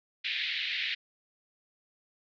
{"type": "band-pass noise", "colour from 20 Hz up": "pink", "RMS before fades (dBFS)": -33, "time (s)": [0.24, 0.95], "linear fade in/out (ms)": 10, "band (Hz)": [1900, 4100], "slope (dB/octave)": 48, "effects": []}